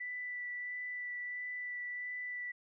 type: tone with vibrato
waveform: sine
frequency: 1975.5 Hz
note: B6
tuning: in tune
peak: -38 dBFS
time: 0-2.52 s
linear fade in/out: 10 ms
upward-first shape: sine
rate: 1.5 Hz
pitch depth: 10 cents each way
effects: none